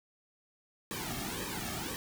pink noise with flanger, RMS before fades -38 dBFS, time 0.91-1.96 s, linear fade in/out 0 ms, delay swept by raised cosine 1.4 to 2.05 ms, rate 1.9 Hz, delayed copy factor -0.85, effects none

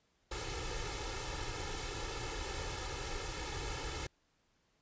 pink noise with comb filter, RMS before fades -40 dBFS, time 0.31-4.07 s, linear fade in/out 5 ms, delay 2.3 ms, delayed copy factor +0.9, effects pink hiss -75 dBFS RMS until 4.81 s + resampled to 16000 Hz

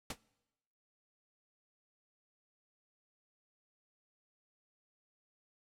pink noise with exponential decay, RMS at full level -34 dBFS, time 0.1-0.18 s, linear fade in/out 5 ms, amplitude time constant 16 ms, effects noise-tail reverb RT60 1.0 s tail -23 dB re dry + low-pass 11000 Hz 12 dB/octave

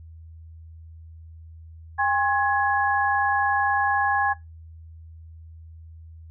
sine tone cluster, 808 / 1072 / 1679 Hz, G#5 / C6 / G#6, -48 / +42 / +18 cents, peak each -22 / -26 / -23 dBFS, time 1.98-4.34 s, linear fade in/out 20 ms, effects noise-tail reverb RT60 0.2 s tail -22 dB re dry + added 81 Hz sine -41 dBFS peak until 6.3 s

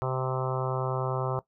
harmonic tone, 130 Hz, C3, 11 cents flat, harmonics 1 / 3 / 4 / 5 / 6 / 7 / 8 / 9 / 10, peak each -30 / -35 / -36 / -37 / -38 / -38 / -39 / -40 / -40 dBFS, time 0.02-1.39 s, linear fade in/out 0 ms, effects noise-tail reverb RT60 0.1 s tail -17 dB re dry

